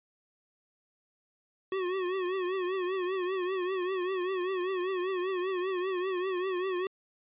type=tone with vibrato; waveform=square; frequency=370 Hz; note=F#4; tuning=in tune; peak=-30 dBFS; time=1.72-6.87 s; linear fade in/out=2 ms; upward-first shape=triangle; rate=5.1 Hz; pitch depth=96 cents each way; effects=resampled to 8000 Hz